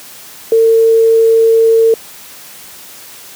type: tone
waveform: sine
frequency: 452 Hz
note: A4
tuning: 47 cents sharp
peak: -5 dBFS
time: 0.52-1.94 s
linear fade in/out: 2 ms
effects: white hiss -34 dBFS RMS until 3.35 s + high-pass 100 Hz 12 dB/octave